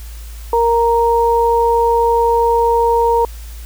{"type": "tone pair together", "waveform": "sine", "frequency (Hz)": [466.1, 932.3], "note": ["A#4", "A#5"], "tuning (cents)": [0, 0], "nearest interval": "octave", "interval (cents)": 1200, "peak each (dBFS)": -13, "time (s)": [0.53, 3.25], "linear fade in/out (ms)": 2, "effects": ["added 56 Hz sine -28 dBFS peak until 3.65 s", "white hiss -41 dBFS RMS until 3.65 s"]}